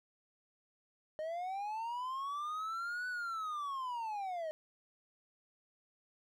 triangle linear two-way sweep, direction up then down, 610 to 1498 to 610 Hz, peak -35 dBFS, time 1.19-4.51 s, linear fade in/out 0 ms, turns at 3.08 s, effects none

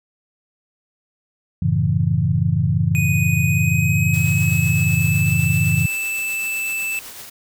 sine chord, F# minor seventh, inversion none, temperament equal, 92.5 / 110 / 138.59 / 164.81 Hz, F#2 / A2 / C#3 / E3, 0 / 0 / 0 / 0 cents, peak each -22 / -21 / -20 / -20 dBFS, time 1.62-5.86 s, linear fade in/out 5 ms
square tone with pitch glide, 2489 to 2637 Hz, D#7 to E7, 0 to 0 cents, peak -22 dBFS, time 2.95-6.99 s, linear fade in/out 0 ms, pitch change +100 cents, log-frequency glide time 3.45-5.39 s
white noise with tremolo, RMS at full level -35 dBFS, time 4.13-7.3 s, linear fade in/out 10 ms, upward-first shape sine, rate 7.9 Hz, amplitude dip 35%
effects none

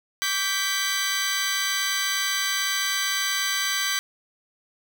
15% pulse chord, G major, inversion second, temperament equal with one note detuned, 1153.8 / 1568 / 1975.5 Hz, D6 / G6 / B6, -31 / 0 / 0 cents, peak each -24 / -20 / -21 dBFS, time 0.22-3.99 s, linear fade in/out 0 ms, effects none

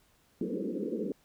pink band-pass noise, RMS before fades -34 dBFS, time 0.41-1.12 s, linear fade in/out 2 ms, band 180 to 510 Hz, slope 96 dB/octave, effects pink hiss -67 dBFS RMS until 1.24 s

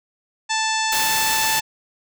harmonic tone, 880 Hz, A5, in tune, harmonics 1 / 2 / 3 / 4 / 5 / 6 / 7 / 8 / 9, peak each -23 / -26 / -28 / -29 / -30 / -31 / -31 / -32 / -33 dBFS, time 0.49-1.61 s, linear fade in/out 20 ms
white noise, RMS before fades -24 dBFS, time 0.92-1.6 s, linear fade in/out 5 ms
effects none

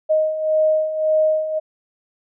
sine beating tone pair, 622.3 / 624.1 Hz, D#5 / D#5, 0 / +5 cents, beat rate 1.8 Hz, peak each -22 / -16 dBFS, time 0.09-1.6 s, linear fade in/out 20 ms, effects none

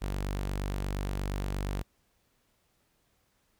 sawtooth tone, 48.52 Hz, G1, 17 cents flat, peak -27 dBFS, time 0.01-1.83 s, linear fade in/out 20 ms, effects pink hiss -72 dBFS RMS until 3.59 s

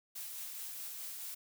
blue noise with tremolo, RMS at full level -43 dBFS, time 0.15-1.35 s, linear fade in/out 10 ms, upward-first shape sine, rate 4.7 Hz, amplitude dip 25%, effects none

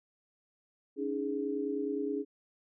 sine chord, C# suspended second, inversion none, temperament equal with one note detuned, 281.5 / 311.1 / 415.3 Hz, C#4 / D#4 / G#4, +27 / 0 / 0 cents, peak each -35 / -38 / -34 dBFS, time 0.96-2.25 s, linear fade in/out 50 ms, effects none

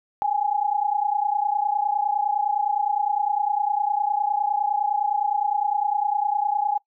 sine tone pair together, 810.2 / 840 Hz, G#5 / G#5, -43 / +19 cents, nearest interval minor second, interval 62 cents, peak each -23 dBFS, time 0.22-6.78 s, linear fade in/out 0 ms, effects noise-tail reverb RT60 0.1 s tail -21 dB re dry

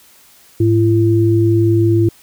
sine tone pair together, 106.96 / 338.5 Hz, A2 / E4, -49 / +46 cents, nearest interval octave + minor sixth, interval 1995 cents, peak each -12 dBFS, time 0.6-2.09 s, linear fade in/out 5 ms, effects white hiss -47 dBFS RMS until 2.22 s

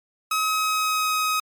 sawtooth tone with pitch glide, 1275 to 1263.3 Hz, D#6 to D#6, +42 to +26 cents, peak -17 dBFS, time 0.31-1.4 s, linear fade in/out 5 ms, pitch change -16 cents, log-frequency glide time 0.45-1.12 s, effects MP3 96 kbps

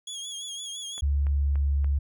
25% pulse tone with vibrato, 3322 Hz, G#7, in tune, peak -30 dBFS, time 0.07-1.01 s, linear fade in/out 5 ms, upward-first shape triangle, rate 5.9 Hz, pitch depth 67 cents each way
click train, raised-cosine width 0.5 ms, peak -30 dBFS, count 4, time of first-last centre 0.98-1.845 s, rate 3.47 Hz
sine tone with pitch glide, 70.9 to 70.45 Hz, C#2 to C#2, +40 to +29 cents, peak -21 dBFS, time 1.02-1.99 s, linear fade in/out 10 ms, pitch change -11 cents, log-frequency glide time 1.32-1.58 s
effects none

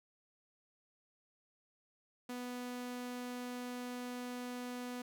sawtooth tone, 246.9 Hz, B3, in tune, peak -37 dBFS, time 2.29-5.02 s, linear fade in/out 5 ms, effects none

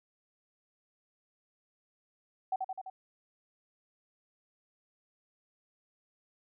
sine tone with echo, 758 Hz, F#5, 42 cents sharp, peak -28 dBFS, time 2.52-2.56 s, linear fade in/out 5 ms, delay 85 ms, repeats 4, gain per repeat -3 dB, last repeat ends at 2.9 s, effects none

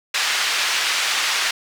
pink band-pass noise, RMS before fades -21 dBFS, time 0.14-1.51 s, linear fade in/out 5 ms, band 1600 to 5600 Hz, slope 12 dB/octave, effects none

